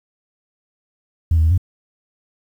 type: tone with pitch steps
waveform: sine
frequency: 82.3 / 79.6 / 80.6 / 90.8 Hz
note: E2 / D#2 / E2 / F#2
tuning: -2 / +40 / -38 / -32 cents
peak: -10 dBFS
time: 1.31-1.578 s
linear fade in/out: 5 ms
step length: 67 ms
effects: tanh soft clip ceiling -8 dBFS + 8-bit